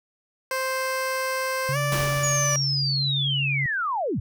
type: tone with pitch glide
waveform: 15% pulse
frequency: 523.3 to 584 Hz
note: C5 to D5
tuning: 0 to -10 cents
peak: -18 dBFS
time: 0.51-2.56 s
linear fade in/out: 2 ms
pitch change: +190 cents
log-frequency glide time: 1.72-1.77 s
type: tone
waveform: sine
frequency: 138.59 Hz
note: C#3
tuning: in tune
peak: -25 dBFS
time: 1.69-3.66 s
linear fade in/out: 0 ms
type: noise with exponential decay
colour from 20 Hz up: pink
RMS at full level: -27 dBFS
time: 1.92-2.98 s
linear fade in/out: 1 ms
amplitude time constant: 230 ms
type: linear sweep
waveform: sine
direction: down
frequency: 6850 to 67.1 Hz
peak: -23 dBFS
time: 2.23-4.2 s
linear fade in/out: 5 ms
effects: none